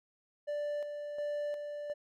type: tone with tremolo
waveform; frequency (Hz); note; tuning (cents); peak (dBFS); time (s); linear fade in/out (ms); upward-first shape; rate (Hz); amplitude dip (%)
triangle; 587.3; D5; 0; -31; 0.47-1.94; 20; square; 1.4; 45
effects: none